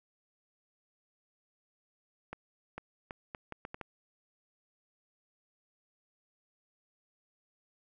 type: accelerating click train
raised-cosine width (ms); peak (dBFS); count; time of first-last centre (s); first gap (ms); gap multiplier
0.5; -25; 8; 2.33-3.813; 450; 0.73
effects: none